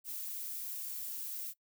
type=noise; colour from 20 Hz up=violet; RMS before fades=-41 dBFS; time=0.04-1.54 s; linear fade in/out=50 ms; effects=noise-tail reverb RT60 0.1 s tail -21 dB re dry